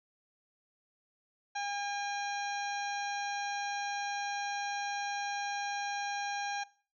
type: harmonic tone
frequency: 809 Hz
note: G#5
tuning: 46 cents flat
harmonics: 1 / 2 / 3 / 4 / 5 / 7 / 8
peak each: -35 / -40 / -44 / -50 / -46 / -47 / -53 dBFS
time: 1.55-6.64 s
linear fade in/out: 10 ms
effects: noise-tail reverb RT60 0.4 s tail -20 dB re dry